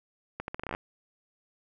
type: accelerating click train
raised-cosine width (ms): 0.5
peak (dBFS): -19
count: 11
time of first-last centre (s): 0.4-0.749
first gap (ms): 81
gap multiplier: 0.79
effects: none